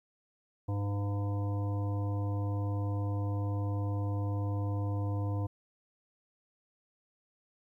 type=harmonic tone; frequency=101.1 Hz; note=G#2; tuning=46 cents flat; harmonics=1 / 3 / 5 / 7 / 9 / 10; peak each=-30 / -40 / -44 / -47 / -49 / -50 dBFS; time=0.68-5.47 s; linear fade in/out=10 ms; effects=12-bit